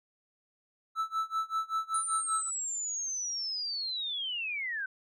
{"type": "tone with tremolo", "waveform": "triangle", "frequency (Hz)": 1315, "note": "E6", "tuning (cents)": -5, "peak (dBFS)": -25, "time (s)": [0.95, 2.51], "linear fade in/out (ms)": 50, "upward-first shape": "sine", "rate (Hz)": 5.2, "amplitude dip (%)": 95}
{"type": "linear sweep", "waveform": "sine", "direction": "down", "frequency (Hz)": [9400, 1500], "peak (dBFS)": -32, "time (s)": [1.94, 4.86], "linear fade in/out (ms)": 5}
{"effects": []}